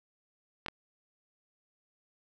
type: clicks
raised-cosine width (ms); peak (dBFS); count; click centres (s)
0.3; -19; 2; 0.662 / 0.684
effects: none